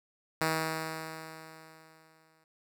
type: tone with exponential decay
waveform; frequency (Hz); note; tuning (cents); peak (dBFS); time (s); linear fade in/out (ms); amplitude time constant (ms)
5% pulse; 159.7; D#3; +45; -15; 0.41-2.44; 2; 440
effects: none